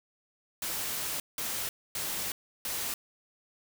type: noise bursts at uneven times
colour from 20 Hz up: white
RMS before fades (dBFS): -34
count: 4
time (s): 0.62-1.2 / 1.38-1.69 / 1.95-2.32 / 2.65-2.94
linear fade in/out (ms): 2
effects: none